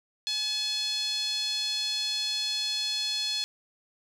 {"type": "tone with band-pass filter", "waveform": "5% pulse", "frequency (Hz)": 854, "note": "G#5", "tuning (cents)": 48, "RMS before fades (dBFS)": -30, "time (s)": [0.27, 3.44], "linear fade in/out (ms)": 0, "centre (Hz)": 3900, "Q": 5.6, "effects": []}